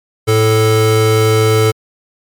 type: tone pair together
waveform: square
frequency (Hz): 110 / 437.8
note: A2 / A4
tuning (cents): 0 / -9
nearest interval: 2 octaves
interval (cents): 2391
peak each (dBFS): -12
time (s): 0.27-1.72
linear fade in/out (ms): 20
effects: MP3 96 kbps